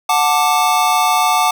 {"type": "chord", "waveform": "square", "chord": "D major", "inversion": "first", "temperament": "just", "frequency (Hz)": [734.2, 881, 1174.7], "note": ["F#5", "A5", "D6"], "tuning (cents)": [-14, 2, 0], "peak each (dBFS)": -17, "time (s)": [0.09, 1.51], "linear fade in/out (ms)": 5, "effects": []}